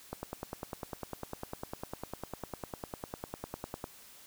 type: click train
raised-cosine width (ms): 1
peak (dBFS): -23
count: 38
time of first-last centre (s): 0.13-3.841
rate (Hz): 9.97
effects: white hiss -55 dBFS RMS until 4.26 s